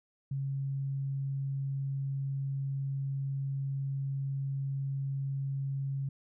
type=tone; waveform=sine; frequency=137 Hz; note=C#3; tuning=20 cents flat; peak=-31 dBFS; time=0.31-6.09 s; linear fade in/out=5 ms; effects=none